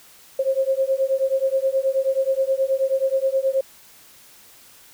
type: beating tone pair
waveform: sine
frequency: 530 / 539.4 Hz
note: C5 / C#5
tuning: +22 / -47 cents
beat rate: 9.4 Hz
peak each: -21 dBFS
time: 0.39-3.61 s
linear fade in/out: 5 ms
effects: white hiss -49 dBFS RMS until 4.93 s